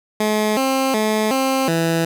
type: tone with pitch steps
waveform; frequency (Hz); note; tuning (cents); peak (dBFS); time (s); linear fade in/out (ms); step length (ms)
15% pulse; 213.6 / 266 / 215.7 / 265.6 / 165.3; G#3 / C4 / A3 / C4 / E3; +49 / +29 / -34 / +26 / +5; -10; 0.2-2.05; 5; 370
effects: none